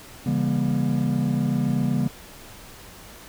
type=chord; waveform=triangle; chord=C# diminished seventh; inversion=none; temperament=just; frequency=138.59 / 166.31 / 199.57 / 239.5 Hz; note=C#3 / E3 / G3 / Bb3; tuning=0 / +16 / +31 / +47 cents; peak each=-23 / -26 / -24 / -23 dBFS; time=0.26-2.08 s; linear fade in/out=5 ms; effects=pink hiss -44 dBFS RMS until 3.28 s